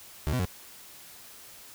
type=tone with pitch steps; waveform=30% pulse; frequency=75.2 / 126.4 / 91.4 Hz; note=D2 / B2 / F#2; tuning=+42 / +41 / -21 cents; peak=-23 dBFS; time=0.27-0.453 s; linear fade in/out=0 ms; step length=61 ms; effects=white hiss -49 dBFS RMS until 1.74 s